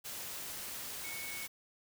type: tone in noise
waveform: sine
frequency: 2216 Hz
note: C#7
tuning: 1 cent flat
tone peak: -44 dBFS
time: 1.03-1.47 s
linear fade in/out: 20 ms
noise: white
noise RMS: -43 dBFS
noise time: 0.04-1.48 s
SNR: -4 dB
effects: none